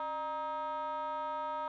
sine tone with frequency modulation, 939 Hz, A#5, 12 cents sharp, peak -32 dBFS, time 0-1.68 s, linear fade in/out 2 ms, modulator 332 Hz, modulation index 0.96, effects tanh soft clip ceiling -33 dBFS

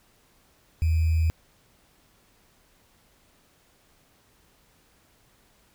sine tone with sample-and-hold, 80.8 Hz, E2, 34 cents flat, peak -19 dBFS, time 0.82-1.3 s, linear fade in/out 0 ms, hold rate 2450 Hz, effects pink hiss -62 dBFS RMS until 5.74 s

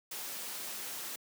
white noise, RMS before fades -41 dBFS, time 0.11-1.16 s, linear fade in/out 5 ms, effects high-pass 200 Hz 12 dB/octave

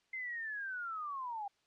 sine linear sweep, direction down, 2093 to 784 Hz, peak -38 dBFS, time 0.13-1.48 s, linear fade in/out 5 ms, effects white hiss -75 dBFS RMS until 1.66 s + low-pass 5000 Hz 12 dB/octave

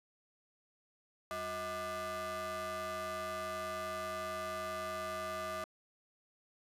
40% pulse ring-modulated tone, 277.2 Hz, C#4, in tune, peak -34 dBFS, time 1.31-5.64 s, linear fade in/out 0 ms, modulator 915 Hz, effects resampled to 32000 Hz + 10-bit

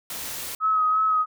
white noise, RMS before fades -33 dBFS, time 0.1-0.55 s, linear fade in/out 2 ms
sine tone with vibrato, 1274 Hz, D#6, 41 cents sharp, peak -18 dBFS, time 0.6-1.26 s, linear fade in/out 50 ms, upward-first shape sine, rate 2.9 Hz, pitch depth 25 cents each way
effects none

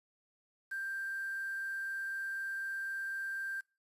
sine tone with quantisation, 1581 Hz, G6, 14 cents sharp, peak -36 dBFS, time 0.71-3.61 s, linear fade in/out 10 ms, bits 9, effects noise-tail reverb RT60 0.3 s tail -23 dB re dry + resampled to 32000 Hz

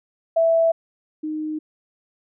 sine tone pair in turn, 659.3 / 308.6 Hz, E5 / D#4, 0 / -14 cents, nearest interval octave + minor second, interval 1314 cents, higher first, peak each -14 / -24 dBFS, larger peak first, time 0.36-0.72 / 1.23-1.59 s, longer neither, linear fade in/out 10 ms, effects none

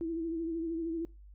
sine tone with vibrato, 329.6 Hz, E4, in tune, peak -32 dBFS, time 0.01-1.05 s, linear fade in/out 0 ms, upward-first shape sine, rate 13 Hz, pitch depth 46 cents each way, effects noise-tail reverb RT60 0.3 s tail -23 dB re dry + added 50 Hz sine -50 dBFS peak until 1.34 s

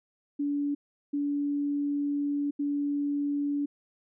sine tone bursts at uneven times, 287.3 Hz, D4, 38 cents flat, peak -26 dBFS, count 3, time 0.39-0.75 / 1.13-2.51 / 2.59-3.66 s, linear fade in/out 10 ms, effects none

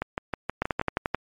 two click trains, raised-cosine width 0.5 ms, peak -12 / -9 dBFS, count 6 / 7, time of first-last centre 0.02-0.814 / 0.62-1.146 s, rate 6.3 / 11.4 Hz, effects MP3 64 kbps

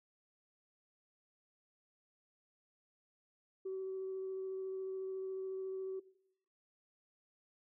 sine tone with vibrato, 380.2 Hz, F#4, 47 cents sharp, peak -37 dBFS, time 3.65-6 s, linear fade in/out 10 ms, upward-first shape sine, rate 14 Hz, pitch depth 8 cents each way, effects noise-tail reverb RT60 0.8 s tail -19 dB re dry + tanh soft clip ceiling -34 dBFS

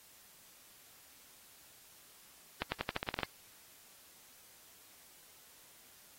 accelerating click train, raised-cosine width 0.3 ms, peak -17 dBFS, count 10, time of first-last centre 2.62-3.233 s, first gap 100 ms, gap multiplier 0.9, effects white hiss -60 dBFS RMS until 6.18 s + AAC 48 kbps

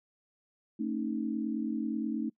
sine tone cluster, 222.9 / 273.1 / 311.4 Hz, A3 / C#4 / D#4, +23 / -26 / +2 cents, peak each -33 / -36 / -35 dBFS, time 0.79-2.3 s, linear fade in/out 10 ms, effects noise-tail reverb RT60 0.1 s tail -24 dB re dry

